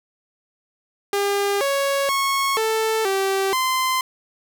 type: tone with pitch steps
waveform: sawtooth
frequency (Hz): 402.3 / 555 / 1097 / 442 / 388 / 1036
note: G4 / C#5 / C#6 / A4 / G4 / C6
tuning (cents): +45 / +2 / -18 / +8 / -18 / -17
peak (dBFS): -15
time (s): 1.13-4.01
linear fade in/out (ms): 2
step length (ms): 480
effects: none